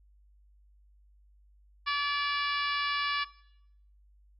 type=harmonic tone with a mistuned harmonic; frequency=574 Hz; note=D5; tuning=40 cents flat; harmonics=2 / 3 / 4 / 5 / 6 / 7 / 8 / 9; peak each=-30 / -34 / -36 / -38 / -40 / -41 / -42 / -43 dBFS; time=1.86-3.25 s; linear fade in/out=20 ms; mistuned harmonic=4; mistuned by=+25 cents; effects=noise-tail reverb RT60 0.8 s tail -20 dB re dry + added 50 Hz sine -58 dBFS peak until 4.39 s